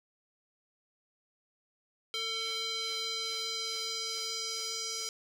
square tone with band-pass filter sweep, 448.8 Hz, A4, 34 cents sharp, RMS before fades -36 dBFS, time 2.14-5.09 s, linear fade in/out 0 ms, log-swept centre 3600 to 5500 Hz, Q 2.9, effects none

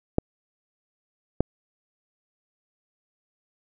clicks, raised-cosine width 2 ms, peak -6 dBFS, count 2, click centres 0.184 / 1.406 s, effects none

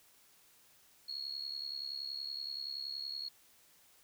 sine tone with amplitude modulation, 4315 Hz, C#8, 47 cents flat, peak -35 dBFS, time 1.08-3.29 s, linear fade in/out 10 ms, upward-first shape sine, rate 70.6 Hz, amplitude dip 80%, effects white hiss -65 dBFS RMS until 4.03 s

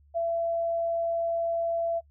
sine tone with ADSR envelope, 672 Hz, E5, 33 cents sharp, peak -23 dBFS, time 0.14-2.01 s, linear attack 34 ms, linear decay 4 ms, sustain -2 dB, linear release 33 ms, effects noise-tail reverb RT60 0.1 s tail -26 dB re dry + added 72 Hz sine -56 dBFS peak until 2.1 s

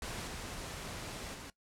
pink noise with level steps, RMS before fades -41 / -43 / -47 dBFS, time 0.02-1.5 s, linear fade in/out 2 ms, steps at 0.27 / 1.34 s, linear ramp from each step 10 ms, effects noise-tail reverb RT60 0.1 s tail -19 dB re dry + low-pass 10000 Hz 12 dB/octave

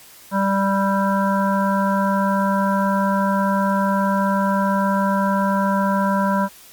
harmonic tone with a mistuned harmonic, 196.3 Hz, G3, 3 cents sharp, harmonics 1 / 3 / 5 / 7 / 8, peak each -19 / -24 / -21 / -29 / -29 dBFS, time 0.31-6.49 s, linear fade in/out 50 ms, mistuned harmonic 7, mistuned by -21 cents, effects white hiss -45 dBFS RMS until 6.72 s + Opus 48 kbps

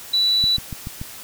sine tone, 3951 Hz, B7, in tune, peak -15 dBFS, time 0.13-0.57 s, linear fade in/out 10 ms
click train, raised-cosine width 5 ms, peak -17 dBFS, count 5, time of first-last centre 0.44-1.015 s, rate 6.96 Hz
effects white hiss -38 dBFS RMS until 1.23 s

